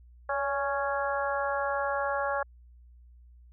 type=harmonic tone with a mistuned harmonic; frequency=277.2 Hz; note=C#4; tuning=in tune; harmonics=2 / 3 / 4 / 5 / 6; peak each=-31 / -33 / -34 / -35 / -36 dBFS; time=0.29-2.43 s; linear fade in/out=5 ms; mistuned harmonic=2; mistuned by=+33 cents; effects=added 60 Hz sine -51 dBFS peak until 3.52 s